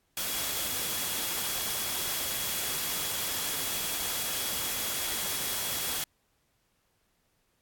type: tone in noise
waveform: sine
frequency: 3343 Hz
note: G#7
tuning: 11 cents sharp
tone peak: -41 dBFS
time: 0.17-6.04 s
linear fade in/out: 2 ms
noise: white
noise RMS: -32 dBFS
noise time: 0.17-6.04 s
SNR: -12 dB
effects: pink hiss -73 dBFS RMS until 7.61 s + AAC 64 kbps